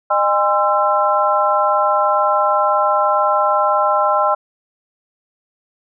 sine tone cluster, 609 / 812 / 1038 / 1339 Hz, D#5 / G#5 / C6 / E6, -37 / -39 / -14 / +27 cents, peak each -18 dBFS, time 0.1-4.35 s, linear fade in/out 10 ms, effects none

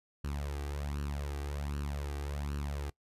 sawtooth tone with flanger, 71.8 Hz, D2, 39 cents flat, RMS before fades -37 dBFS, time 0.24-2.9 s, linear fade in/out 5 ms, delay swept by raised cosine 0.69 to 2.59 ms, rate 1.3 Hz, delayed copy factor +0.7, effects noise-tail reverb RT60 0.1 s tail -22 dB re dry + resampled to 32000 Hz

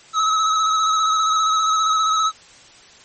square tone with vibrato, 1287 Hz, E6, 42 cents flat, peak -16 dBFS, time 0.13-2.32 s, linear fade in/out 50 ms, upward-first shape square, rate 15 Hz, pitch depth 24 cents each way, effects white hiss -46 dBFS RMS until 3.04 s + MP3 32 kbps

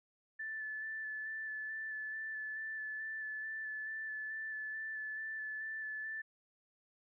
sine tone with vibrato, 1749 Hz, A6, 11 cents flat, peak -39 dBFS, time 0.39-6.22 s, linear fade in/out 10 ms, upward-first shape square, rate 2.3 Hz, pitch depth 13 cents each way, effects none

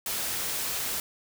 white noise, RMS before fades -31 dBFS, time 0.06-1 s, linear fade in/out 2 ms, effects none

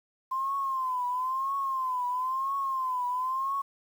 sine tone with vibrato, 1042 Hz, C6, 7 cents flat, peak -27 dBFS, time 0.31-3.62 s, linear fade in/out 10 ms, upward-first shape triangle, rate 1 Hz, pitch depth 110 cents each way, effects 9-bit

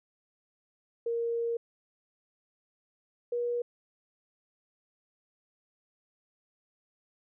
sine tone pair in turn, 466.2 / 480.1 Hz, A#4 / B4, 0 / -49 cents, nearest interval minor second, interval 51 cents, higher second, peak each -28 / -28 dBFS, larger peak neither, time 1.06-1.57 / 3.32-3.62 s, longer first, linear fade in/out 5 ms, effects none

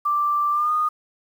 sine tone with pitch glide, 1176 to 1228.8 Hz, D6 to D#6, +2 to -22 cents, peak -18 dBFS, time 0.05-0.89 s, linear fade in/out 10 ms, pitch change +76 cents, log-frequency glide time 0.52-0.72 s, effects 8-bit

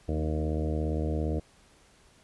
harmonic tone with a mistuned harmonic, 77.5 Hz, D#2, 6 cents flat, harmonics 1 / 2 / 3 / 4 / 5 / 6 / 7 / 8 / 9, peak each -29 / -35 / -38 / -35 / -42 / -37 / -41 / -42 / -45 dBFS, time 0.08-1.4 s, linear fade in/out 10 ms, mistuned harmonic 3, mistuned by -33 cents, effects pink hiss -60 dBFS RMS until 2.23 s + resampled to 24000 Hz

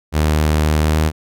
sawtooth tone with pitch glide, 76.7 to 78.09 Hz, D#2 to D#2, -24 to +7 cents, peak -9 dBFS, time 0.12-1.12 s, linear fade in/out 50 ms, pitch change +31 cents, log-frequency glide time 0.81-1 s, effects none

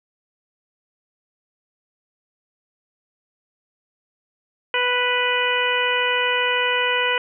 harmonic tone, 493.9 Hz, B4, in tune, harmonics 1 / 2 / 3 / 4 / 5 / 6, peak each -25 / -25 / -25 / -25 / -25 / -25 dBFS, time 4.74-7.18 s, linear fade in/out 2 ms, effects none

